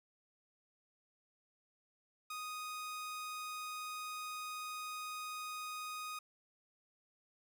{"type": "tone", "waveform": "sawtooth", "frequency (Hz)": 1244.5, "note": "D#6", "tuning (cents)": 0, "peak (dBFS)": -38, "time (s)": [2.3, 6.19], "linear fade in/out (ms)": 5, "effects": []}